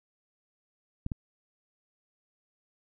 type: clicks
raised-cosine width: 5 ms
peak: -20 dBFS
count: 2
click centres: 1.064 / 1.118 s
effects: none